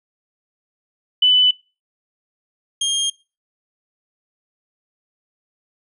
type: tone pair in turn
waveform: sine / sawtooth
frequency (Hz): 2997 / 3220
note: F#7 / G7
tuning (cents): +22 / +46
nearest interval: minor second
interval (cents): 124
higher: second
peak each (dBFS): -10 / -14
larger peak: first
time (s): 1.22-1.51 / 2.81-3.1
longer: neither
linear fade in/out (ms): 5
effects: noise-tail reverb RT60 0.3 s tail -22 dB re dry + resampled to 24000 Hz